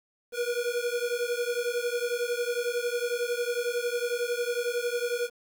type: beating tone pair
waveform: square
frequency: 476.2 / 487.2 Hz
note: A#4 / B4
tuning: +37 / -24 cents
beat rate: 11 Hz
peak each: -31 dBFS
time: 0.32-5.3 s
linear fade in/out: 50 ms
effects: 9-bit